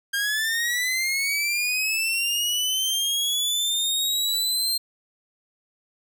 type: linear sweep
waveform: sawtooth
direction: up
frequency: 1600 to 4186 Hz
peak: -19 dBFS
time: 0.13-4.78 s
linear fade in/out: 10 ms
effects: none